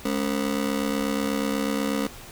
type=ring-modulated tone; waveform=30% pulse; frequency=245.6 Hz; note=B3; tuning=9 cents flat; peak=-18 dBFS; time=0.05-2.07 s; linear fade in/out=5 ms; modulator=34.1 Hz; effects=pink hiss -43 dBFS RMS until 2.31 s